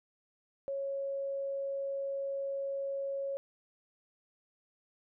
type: tone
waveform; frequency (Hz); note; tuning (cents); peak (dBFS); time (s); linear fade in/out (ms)
sine; 551; C#5; -11; -33; 0.68-3.37; 0
effects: none